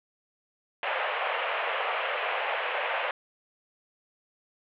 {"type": "band-pass noise", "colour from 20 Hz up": "pink", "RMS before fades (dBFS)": -30, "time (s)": [0.83, 3.11], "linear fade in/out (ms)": 2, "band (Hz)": [500, 3000], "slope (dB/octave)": 48, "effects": []}